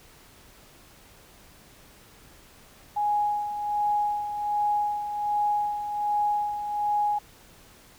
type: tone with tremolo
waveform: sine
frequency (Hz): 830.6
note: G#5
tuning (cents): 0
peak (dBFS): -21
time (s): 2.96-7.19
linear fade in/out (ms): 10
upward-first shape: sine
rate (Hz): 1.3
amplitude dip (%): 60
effects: pink hiss -53 dBFS RMS until 7.98 s